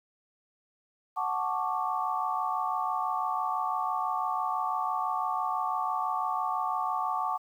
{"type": "chord", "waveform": "sine", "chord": "D major seventh", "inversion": "first", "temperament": "equal", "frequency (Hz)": [740, 880, 1108.7, 1174.7], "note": ["F#5", "A5", "C#6", "D6"], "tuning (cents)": [0, 0, 0, 0], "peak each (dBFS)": -33, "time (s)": [1.16, 7.38], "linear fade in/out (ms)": 20, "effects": ["10-bit"]}